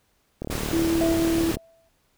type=click train; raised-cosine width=2 ms; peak=-17 dBFS; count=44; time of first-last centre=0.42-1.57 s; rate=37.4 Hz
type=noise; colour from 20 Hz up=pink; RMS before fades=-31 dBFS; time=0.5-1.56 s; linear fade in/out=10 ms
type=tone; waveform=sine; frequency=330 Hz; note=E4; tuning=2 cents sharp; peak=-20 dBFS; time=0.73-1.51 s; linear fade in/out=0 ms
type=tone with exponential decay; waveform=sine; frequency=661 Hz; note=E5; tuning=5 cents sharp; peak=-22 dBFS; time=1.01-1.89 s; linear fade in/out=2 ms; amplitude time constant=190 ms
effects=pink hiss -67 dBFS RMS until 2.17 s